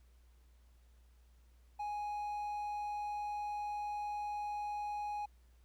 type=tone; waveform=triangle; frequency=830.6 Hz; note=G#5; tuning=in tune; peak=-35 dBFS; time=1.79-5.26 s; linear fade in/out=10 ms; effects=added 60 Hz sine -61 dBFS peak until 5.64 s + pink hiss -75 dBFS RMS until 5.64 s